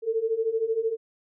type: beating tone pair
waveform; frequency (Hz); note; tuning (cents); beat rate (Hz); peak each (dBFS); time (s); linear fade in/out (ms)
sine; 440 / 453; A4 / A#4; 0 / -50; 13; -28 / -25; 0.02-0.97; 50
effects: none